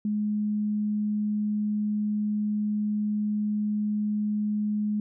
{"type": "tone", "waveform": "sine", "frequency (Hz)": 210, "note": "G#3", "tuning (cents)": 19, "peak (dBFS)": -24, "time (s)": [0.05, 5], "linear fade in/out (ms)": 2, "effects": []}